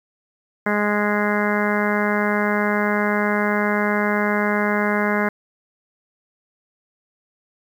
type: harmonic tone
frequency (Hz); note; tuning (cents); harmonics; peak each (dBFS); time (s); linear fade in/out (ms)
207.7; G#3; 0; 1 / 2 / 3 / 4 / 5 / 6 / 7 / 8 / 9 / 10; -22 / -25 / -26 / -29 / -28 / -31 / -28 / -27 / -32 / -29; 0.66-5.29; 5
effects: 8-bit